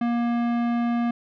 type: tone with tanh clipping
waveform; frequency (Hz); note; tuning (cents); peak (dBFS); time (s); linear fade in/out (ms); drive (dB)
sine; 236.8; A#3; +27; -23; 0.01-1.11; 5; 17
effects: none